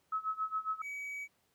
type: tone with tremolo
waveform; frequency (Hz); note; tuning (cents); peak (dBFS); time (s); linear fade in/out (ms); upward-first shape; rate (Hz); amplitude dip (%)
sine; 1289; E6; -39; -30; 0.12-0.82; 5; sine; 7.3; 90
type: tone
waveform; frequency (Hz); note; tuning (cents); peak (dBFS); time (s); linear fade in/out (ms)
triangle; 2272; C#7; +42; -37; 0.81-1.28; 50
effects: pink hiss -74 dBFS RMS until 1.54 s + high-pass 100 Hz 12 dB/octave